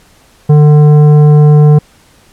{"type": "tone with tanh clipping", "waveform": "sine", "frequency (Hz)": 149.3, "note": "D3", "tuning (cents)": 29, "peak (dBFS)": -3, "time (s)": [0.49, 1.79], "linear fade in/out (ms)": 10, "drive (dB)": 11, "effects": ["pink hiss -45 dBFS RMS until 2.32 s", "low-pass 12000 Hz 12 dB/octave"]}